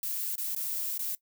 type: noise with dropouts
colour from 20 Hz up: violet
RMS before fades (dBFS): -33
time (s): 0.03-1.15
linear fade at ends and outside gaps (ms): 1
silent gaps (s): 0.355-0.38 / 0.549-0.563 / 0.977-0.993
effects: noise-tail reverb RT60 0.1 s tail -20 dB re dry